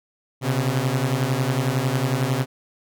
sawtooth beating tone pair, 125.2 / 136.2 Hz, B2 / C#3, +24 / -30 cents, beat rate 11 Hz, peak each -19 dBFS, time 0.41-2.46 s, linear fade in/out 50 ms, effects none

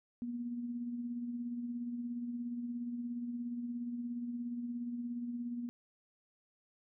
sine tone with tremolo, 240 Hz, B3, 49 cents flat, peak -35 dBFS, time 0.22-5.69 s, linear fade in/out 0 ms, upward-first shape sine, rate 17 Hz, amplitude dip 40%, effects none

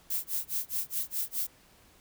violet noise with tremolo, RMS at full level -30 dBFS, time 0.1-1.47 s, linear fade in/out 5 ms, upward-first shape sine, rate 4.8 Hz, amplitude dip 100%, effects pink hiss -60 dBFS RMS until 2 s

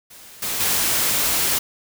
white noise with level steps, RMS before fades -43 / -25 / -20 dBFS, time 0.1-1.59 s, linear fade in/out 10 ms, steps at 0.42 / 0.6 s, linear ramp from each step 5 ms, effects none

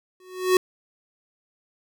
square tone with exponential growth, 369.3 Hz, F#4, 3 cents flat, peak -13 dBFS, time 0.2-0.57 s, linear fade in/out 2 ms, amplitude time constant 79 ms, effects none

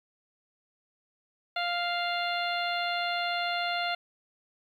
harmonic tone, 698.5 Hz, F5, in tune, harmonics 1 / 2 / 3 / 4 / 5 / 6, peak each -31 / -34 / -36 / -37 / -38 / -39 dBFS, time 1.56-3.95 s, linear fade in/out 5 ms, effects 10-bit

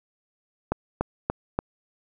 click train, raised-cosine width 1 ms, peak -9 dBFS, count 4, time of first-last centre 0.72-1.59 s, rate 3.45 Hz, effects none

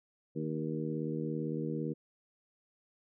harmonic tone with a mistuned harmonic, 77.78 Hz, D#2, in tune, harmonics 2 / 3 / 4 / 5 / 6, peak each -37 / -39 / -39 / -42 / -41 dBFS, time 0.35-1.94 s, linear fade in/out 20 ms, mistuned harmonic 6, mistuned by +22 cents, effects none

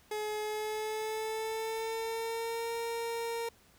30% pulse tone with pitch glide, 424.8 to 463.2 Hz, G#4 to A#4, +39 to -11 cents, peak -31 dBFS, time 0.11-3.49 s, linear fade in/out 5 ms, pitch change +150 cents, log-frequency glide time 0.41-2.74 s, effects pink hiss -63 dBFS RMS until 3.78 s

